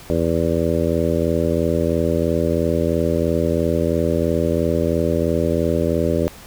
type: harmonic tone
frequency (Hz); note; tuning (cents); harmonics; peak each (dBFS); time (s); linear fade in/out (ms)
83; E2; +12; 1 / 2 / 3 / 4 / 5 / 6 / 7; -24 / -24 / -24 / -24 / -24 / -24 / -24; 0.1-6.28; 0
effects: pink hiss -41 dBFS RMS until 6.46 s